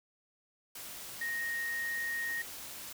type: tone in noise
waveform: sine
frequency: 1864.7 Hz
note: A#6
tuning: in tune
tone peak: -33 dBFS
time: 1.21-2.42 s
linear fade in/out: 5 ms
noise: white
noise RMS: -45 dBFS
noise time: 0.75-2.93 s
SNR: +9 dB
effects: none